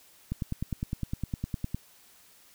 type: click train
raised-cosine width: 5 ms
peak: -18 dBFS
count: 15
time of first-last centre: 0.32-1.746 s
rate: 9.82 Hz
effects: white hiss -58 dBFS RMS until 2.54 s